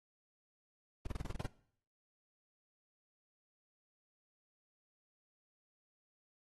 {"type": "noise bursts", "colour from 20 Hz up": "brown", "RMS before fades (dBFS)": -38, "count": 9, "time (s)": [1.05, 1.463], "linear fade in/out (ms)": 5, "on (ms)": 21, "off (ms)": 28, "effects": ["noise-tail reverb RT60 0.6 s tail -19 dB re dry", "AAC 32 kbps"]}